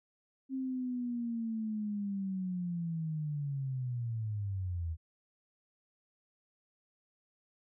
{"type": "linear sweep", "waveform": "sine", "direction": "down", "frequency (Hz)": [267.2, 79], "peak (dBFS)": -33, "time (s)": [0.49, 4.97], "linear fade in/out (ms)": 50, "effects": []}